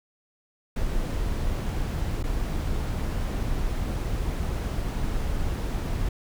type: noise with dropouts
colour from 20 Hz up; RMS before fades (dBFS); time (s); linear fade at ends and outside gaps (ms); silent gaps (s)
brown; -27; 0.76-6.09; 5; 2.229-2.238
effects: none